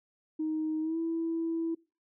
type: tone with pitch glide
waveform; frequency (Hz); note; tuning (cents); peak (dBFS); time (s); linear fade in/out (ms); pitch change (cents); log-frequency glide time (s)
sine; 312.7 to 329.4; D#4 to E4; +9 to -1; -28; 0.39-1.75; 10; +90; 0.81-0.98
effects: noise-tail reverb RT60 0.3 s tail -23 dB re dry + tanh soft clip ceiling -24 dBFS